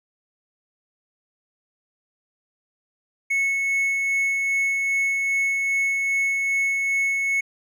triangle tone with tremolo, 2200 Hz, C#7, 14 cents flat, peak -17 dBFS, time 3.3-7.41 s, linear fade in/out 10 ms, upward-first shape sine, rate 2.5 Hz, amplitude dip 25%, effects none

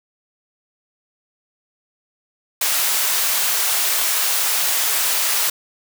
white high-pass noise, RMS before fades -19 dBFS, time 2.61-5.5 s, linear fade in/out 5 ms, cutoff 650 Hz, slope 12 dB/octave, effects none

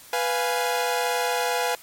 sawtooth chord, F diminished, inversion second, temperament equal, 493.9 / 698.5 / 830.6 Hz, Cb5 / F5 / Ab5, 0 / 0 / 0 cents, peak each -22 / -24 / -23 dBFS, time 0.13-1.75 s, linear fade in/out 2 ms, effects white hiss -47 dBFS RMS until 1.82 s + MP3 64 kbps

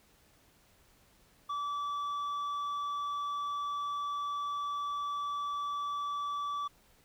triangle tone with tanh clipping, 1155 Hz, D6, 29 cents flat, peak -34 dBFS, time 1.49-6.68 s, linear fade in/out 10 ms, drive 10 dB, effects pink hiss -65 dBFS RMS until 7.04 s

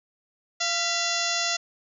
harmonic tone with a mistuned harmonic, 688 Hz, F5, 26 cents flat, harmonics 1 / 2 / 3 / 4 / 5 / 6 / 7 / 8 / 9 / 10, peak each -33 / -33 / -33 / -33 / -33 / -33 / -33 / -33 / -33 / -33 dBFS, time 0.6-1.57 s, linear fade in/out 10 ms, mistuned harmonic 3, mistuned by -72 cents, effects none

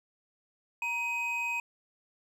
triangle tone pair together, 942 / 2515 Hz, A#5 / D#7, +18 / +18 cents, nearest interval octave + perfect fourth, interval 1700 cents, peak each -35 / -29 dBFS, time 0.82-1.6 s, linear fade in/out 2 ms, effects none

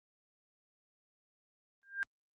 sine tone with exponential growth, 1596 Hz, G6, 31 cents sharp, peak -28 dBFS, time 1.83-2.03 s, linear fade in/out 0 ms, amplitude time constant 43 ms, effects Opus 32 kbps

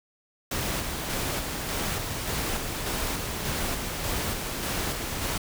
pink noise with tremolo, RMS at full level -29 dBFS, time 0.51-5.38 s, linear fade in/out 5 ms, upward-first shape square, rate 1.7 Hz, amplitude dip 30%, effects none

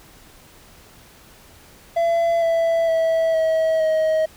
triangle tone with pitch steps, 674 / 663.2 / 652.5 / 642.1 / 631.8 Hz, E5 / E5 / E5 / E5 / D#5, +38 / +10 / -18 / -46 / +26 cents, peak -14 dBFS, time 1.96-4.26 s, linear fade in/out 10 ms, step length 460 ms, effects pink hiss -48 dBFS RMS until 4.36 s

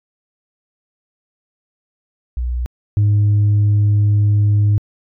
sine tone pair in turn, 61 / 103.6 Hz, B1 / G#2, -21 / -4 cents, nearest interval major sixth, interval 917 cents, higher second, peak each -17 / -8 dBFS, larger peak second, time 2.37-2.66 / 2.97-4.78 s, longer second, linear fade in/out 0 ms, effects tanh soft clip ceiling -9 dBFS

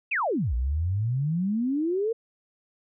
sine exponential two-way sweep, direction down then up, 2794 to 57.3 to 469.8 Hz, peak -23 dBFS, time 0.11-2.13 s, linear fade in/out 10 ms, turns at 0.54 s, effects none

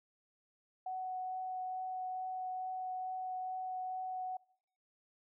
sine tone with vibrato, 744 Hz, F#5, 9 cents sharp, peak -37 dBFS, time 0.86-4.37 s, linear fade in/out 5 ms, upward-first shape triangle, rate 2.3 Hz, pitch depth 9 cents each way, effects noise-tail reverb RT60 0.7 s tail -24 dB re dry

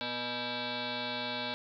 sine tone with frequency modulation, 1574 Hz, G6, 7 cents sharp, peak -33 dBFS, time 0.01-1.54 s, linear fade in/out 0 ms, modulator 364 Hz, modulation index 7.2, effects none

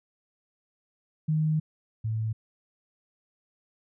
sine tone pair in turn, 155.56 / 110.44 Hz, D#3 / A2, 0 / +7 cents, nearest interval tritone, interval 593 cents, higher first, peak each -22 / -26 dBFS, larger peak first, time 1.28-1.6 / 2.04-2.33 s, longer first, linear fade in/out 10 ms, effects none

